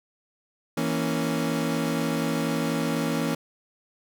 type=chord; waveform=30% pulse; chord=A# diminished; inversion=second; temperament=equal; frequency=164.81 / 233.1 / 277.2 Hz; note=E3 / A#3 / C#4; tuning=0 / 0 / 0 cents; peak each=-26 dBFS; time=0.77-3.35 s; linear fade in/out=5 ms; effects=none